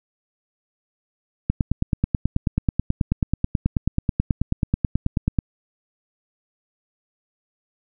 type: click train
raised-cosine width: 5 ms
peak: -6 dBFS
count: 37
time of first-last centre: 1.5-5.388 s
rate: 9.26 Hz
effects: none